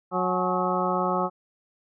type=harmonic tone with a mistuned harmonic; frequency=182.9 Hz; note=F#3; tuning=20 cents flat; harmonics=1 / 2 / 3 / 4 / 5 / 6 / 7; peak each=-30 / -30 / -30 / -30 / -30 / -30 / -30 dBFS; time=0.11-1.3 s; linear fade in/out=50 ms; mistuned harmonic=5; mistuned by=-110 cents; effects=none